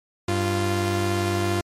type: tone pair together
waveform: sawtooth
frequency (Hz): 97.5 / 347.5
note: G2 / F4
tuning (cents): -9 / -9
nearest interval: octave + minor seventh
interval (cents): 2200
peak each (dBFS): -20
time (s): 0.28-1.61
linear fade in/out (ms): 5
effects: low-pass 12000 Hz 12 dB/octave + MP3 64 kbps